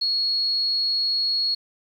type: tone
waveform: sine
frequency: 4327 Hz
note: C#8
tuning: 43 cents flat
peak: -20 dBFS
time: 0.01-1.55 s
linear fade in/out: 10 ms
effects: 9-bit